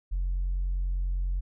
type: tone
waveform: sine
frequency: 45.05 Hz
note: F#1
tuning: 45 cents flat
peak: -24 dBFS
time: 0.11-1.41 s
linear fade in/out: 20 ms
effects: tanh soft clip ceiling -23 dBFS